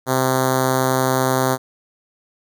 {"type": "tone with notch filter", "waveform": "5% pulse", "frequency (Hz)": 130.4, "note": "C3", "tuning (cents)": -5, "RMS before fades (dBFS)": -18, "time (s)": [0.06, 1.58], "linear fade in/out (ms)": 50, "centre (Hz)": 2600, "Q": 0.6, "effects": []}